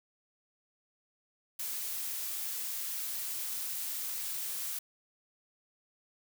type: noise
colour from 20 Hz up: blue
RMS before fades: -37 dBFS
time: 1.59-4.79 s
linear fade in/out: 5 ms
effects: none